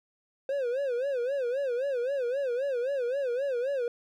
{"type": "tone with vibrato", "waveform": "triangle", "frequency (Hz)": 519, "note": "C5", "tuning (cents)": -14, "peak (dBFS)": -25, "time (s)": [0.49, 3.88], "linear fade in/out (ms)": 2, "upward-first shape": "sine", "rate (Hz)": 3.8, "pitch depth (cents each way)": 160, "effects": []}